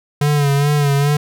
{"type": "tone with vibrato", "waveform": "square", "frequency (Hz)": 143.8, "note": "D3", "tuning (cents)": -36, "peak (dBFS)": -13, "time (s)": [0.21, 1.17], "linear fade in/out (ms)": 5, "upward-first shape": "sine", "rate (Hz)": 2.4, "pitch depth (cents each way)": 49, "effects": []}